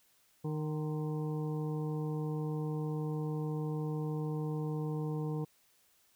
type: harmonic tone with a mistuned harmonic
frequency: 153.6 Hz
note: D#3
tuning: 22 cents flat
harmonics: 1 / 2 / 3 / 5 / 6 / 7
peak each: -34 / -41 / -41 / -51 / -52 / -54 dBFS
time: 0.44-5.45 s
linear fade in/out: 10 ms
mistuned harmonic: 7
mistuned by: -49 cents
effects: white hiss -69 dBFS RMS until 6.15 s